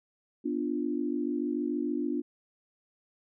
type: chord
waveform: sine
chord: B diminished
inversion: none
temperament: equal with one note detuned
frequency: 246.9 / 293.7 / 347.8 Hz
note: B3 / D4 / F4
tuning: 0 / 0 / -7 cents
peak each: -33 / -31 / -34 dBFS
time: 0.44-2.22 s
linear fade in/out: 20 ms
effects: none